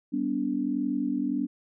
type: chord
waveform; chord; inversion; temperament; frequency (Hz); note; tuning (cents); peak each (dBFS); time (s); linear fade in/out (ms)
sine; G major; none; equal with one note detuned; 196 / 246.9 / 288.5; G3 / B3 / D4; 0 / 0 / -31; -34 / -29 / -28; 0.12-1.47; 20
effects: none